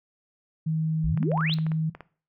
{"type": "tone", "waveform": "sine", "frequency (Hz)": 158.6, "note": "D#3", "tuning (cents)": 33, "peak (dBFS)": -23, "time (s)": [0.66, 1.9], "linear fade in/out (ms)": 10}
{"type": "exponential sweep", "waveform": "sine", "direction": "up", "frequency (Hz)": [44.84, 4237], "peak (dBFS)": -26, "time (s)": [1.04, 1.54], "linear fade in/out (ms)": 0}
{"type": "clicks", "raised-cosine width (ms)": 0.5, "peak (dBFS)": -25, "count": 11, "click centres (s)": [1.175, 1.229, 1.317, 1.376, 1.409, 1.496, 1.586, 1.666, 1.718, 1.95, 2.007]}
{"effects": ["noise-tail reverb RT60 0.4 s tail -18 dB re dry"]}